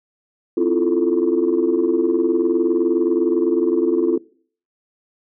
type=chord; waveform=sine; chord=F major seventh; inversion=second; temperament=equal; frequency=261.6 / 329.6 / 349.2 / 440 Hz; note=C4 / E4 / F4 / A4; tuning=0 / 0 / 0 / 0 cents; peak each=-23 / -19 / -17 / -21 dBFS; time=0.57-4.18 s; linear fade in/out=5 ms; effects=noise-tail reverb RT60 0.5 s tail -22 dB re dry + tanh soft clip ceiling -8 dBFS